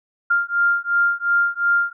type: beating tone pair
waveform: sine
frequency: 1396.9 / 1399.7 Hz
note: F6 / F6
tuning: 0 / +3 cents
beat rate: 2.8 Hz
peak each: -19 dBFS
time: 0.3-1.93 s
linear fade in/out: 10 ms
effects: none